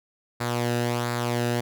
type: tone with flanger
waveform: sawtooth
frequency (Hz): 120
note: B2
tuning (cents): -49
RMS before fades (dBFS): -26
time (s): 0.4-1.61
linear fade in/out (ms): 10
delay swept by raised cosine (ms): 0.33 to 0.92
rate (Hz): 1.4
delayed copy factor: -0.55
effects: none

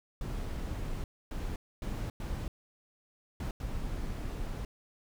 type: noise bursts at uneven times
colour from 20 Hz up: brown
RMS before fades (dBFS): -36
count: 6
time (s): 0.21-1.04 / 1.31-1.56 / 1.82-2.1 / 2.2-2.48 / 3.4-3.51 / 3.6-4.65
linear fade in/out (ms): 2
effects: none

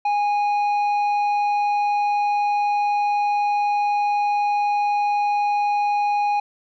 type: tone with tanh clipping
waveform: sine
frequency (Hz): 824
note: G#5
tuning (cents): -14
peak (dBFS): -19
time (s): 0.05-6.4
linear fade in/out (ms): 5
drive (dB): 7
effects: none

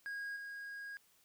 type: tone with level steps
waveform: triangle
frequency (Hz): 1637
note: G#6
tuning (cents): -25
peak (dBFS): -38 / -42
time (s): 0.06-0.97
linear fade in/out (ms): 0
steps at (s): 0.36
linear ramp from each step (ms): 5
effects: white hiss -70 dBFS RMS until 1.24 s

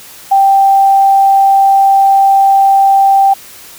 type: tone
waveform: sine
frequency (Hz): 784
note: G5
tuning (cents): 0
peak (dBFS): -4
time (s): 0.31-3.34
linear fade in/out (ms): 10
effects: white hiss -34 dBFS RMS until 3.78 s

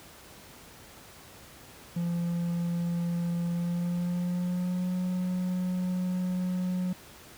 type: tone with pitch glide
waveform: triangle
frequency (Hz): 171.9 to 182.12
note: F3 to F#3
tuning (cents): -27 to -27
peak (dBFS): -25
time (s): 1.96-6.93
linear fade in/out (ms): 5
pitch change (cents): +100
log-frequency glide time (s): 3.49-4.96
effects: pink hiss -50 dBFS RMS until 7.37 s + high-pass 60 Hz 12 dB/octave

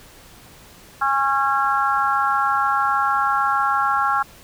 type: harmonic tone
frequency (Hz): 273.6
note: C#4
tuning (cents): -23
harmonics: 3 / 4 / 5 / 6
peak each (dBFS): -22 / -22 / -20 / -28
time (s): 1.01-4.23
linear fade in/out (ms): 10
effects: pink hiss -46 dBFS RMS until 4.43 s

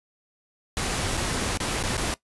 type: noise with dropouts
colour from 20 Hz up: pink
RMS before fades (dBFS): -27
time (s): 0.77-2.14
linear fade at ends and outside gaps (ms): 0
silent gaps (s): 1.17-1.174 / 1.573-1.602 / 1.827-1.837 / 1.969-1.978
effects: noise-tail reverb RT60 0.1 s tail -18 dB re dry + resampled to 24000 Hz

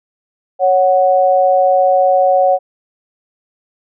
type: tone pair together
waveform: sine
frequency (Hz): 554.4 / 740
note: C#5 / F#5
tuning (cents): 0 / 0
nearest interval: perfect fourth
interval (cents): 500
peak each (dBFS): -11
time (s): 0.59-2.59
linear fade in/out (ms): 50
effects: none

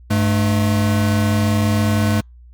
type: tone pair together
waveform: square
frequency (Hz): 100.4 / 215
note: G2 / A3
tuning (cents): +42 / -40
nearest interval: octave + minor second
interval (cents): 1318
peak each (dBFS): -17 / -19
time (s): 0.1-2.21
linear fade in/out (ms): 10
effects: added 60 Hz sine -40 dBFS peak until 2.53 s + Opus 48 kbps

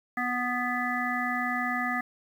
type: harmonic tone with a mistuned harmonic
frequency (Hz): 246.6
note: B3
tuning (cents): -2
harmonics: 1 / 3 / 5 / 7 / 8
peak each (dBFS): -33 / -33 / -33 / -33 / -33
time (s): 0.17-2.01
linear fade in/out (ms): 5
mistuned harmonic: 8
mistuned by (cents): +16
effects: 9-bit

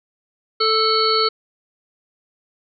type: harmonic tone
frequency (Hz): 440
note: A4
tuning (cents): 0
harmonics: 1 / 3 / 5 / 7 / 9 / 10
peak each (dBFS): -20 / -19 / -30 / -30 / -27 / -19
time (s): 0.6-1.29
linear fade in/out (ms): 10
effects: none

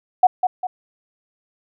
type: tone with echo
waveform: sine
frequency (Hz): 737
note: F#5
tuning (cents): -7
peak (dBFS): -7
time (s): 0.23-0.27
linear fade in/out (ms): 5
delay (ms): 200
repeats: 2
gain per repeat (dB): -7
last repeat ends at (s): 0.67
effects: none

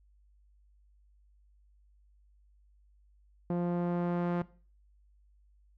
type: tone with low-pass filter sweep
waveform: sawtooth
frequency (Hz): 174.61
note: F3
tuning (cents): 0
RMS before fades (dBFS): -31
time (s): 3.5-4.42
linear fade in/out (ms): 2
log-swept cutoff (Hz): 690 to 1400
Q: 0.77
effects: noise-tail reverb RT60 0.4 s tail -19 dB re dry + added 50 Hz sine -61 dBFS peak until 5.77 s

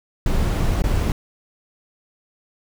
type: noise with dropouts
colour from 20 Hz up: brown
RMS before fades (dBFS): -19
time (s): 0.26-1.12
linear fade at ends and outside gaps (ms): 2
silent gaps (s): 0.821-0.839
effects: none

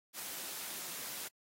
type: noise with ADSR envelope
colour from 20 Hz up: white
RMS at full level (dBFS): -41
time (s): 0.13-1.28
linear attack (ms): 63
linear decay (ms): 3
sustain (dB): -2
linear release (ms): 6
effects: high-pass 150 Hz 12 dB/octave + AAC 48 kbps

